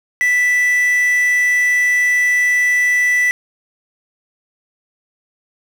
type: tone with quantisation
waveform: triangle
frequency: 1975.5 Hz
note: B6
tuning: in tune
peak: -10 dBFS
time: 0.21-3.31 s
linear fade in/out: 0 ms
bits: 5
effects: none